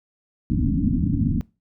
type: low-pass noise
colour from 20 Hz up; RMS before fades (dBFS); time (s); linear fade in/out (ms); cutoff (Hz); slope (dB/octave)
white; -21; 0.5-1.41; 0; 290; 96
effects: noise-tail reverb RT60 0.3 s tail -23 dB re dry